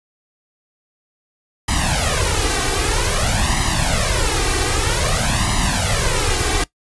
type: noise with flanger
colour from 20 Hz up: pink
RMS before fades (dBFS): -18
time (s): 1.68-6.64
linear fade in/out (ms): 5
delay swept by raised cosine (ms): 1 to 2.6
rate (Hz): 0.52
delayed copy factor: +0.8
effects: noise-tail reverb RT60 0.1 s tail -19 dB re dry + resampled to 24000 Hz